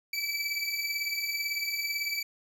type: beating tone pair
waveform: 25% pulse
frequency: 2300 / 2318 Hz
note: D7 / D7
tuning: -37 / -23 cents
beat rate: 18 Hz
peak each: -29 / -29 dBFS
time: 0.13-2.23 s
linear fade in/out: 5 ms
effects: none